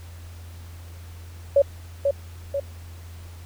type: tone with echo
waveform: sine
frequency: 560 Hz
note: C#5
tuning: 18 cents sharp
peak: -12 dBFS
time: 1.56-1.62 s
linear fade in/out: 5 ms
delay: 490 ms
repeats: 2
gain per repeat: -5 dB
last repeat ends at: 2.6 s
effects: added 85 Hz sine -38 dBFS peak until 3.45 s + pink hiss -50 dBFS RMS until 3.45 s